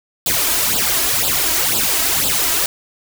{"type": "noise with flanger", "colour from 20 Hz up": "white", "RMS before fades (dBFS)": -17, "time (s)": [0.26, 2.66], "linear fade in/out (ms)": 2, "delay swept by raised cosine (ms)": [0.24, 3.14], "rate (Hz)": 2, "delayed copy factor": 0.85, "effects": []}